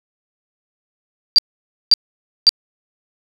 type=tone bursts; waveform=sine; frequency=4699 Hz; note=D8; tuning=in tune; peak=-5 dBFS; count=3; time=1.36-2.492 s; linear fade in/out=0 ms; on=24 ms; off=530 ms; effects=none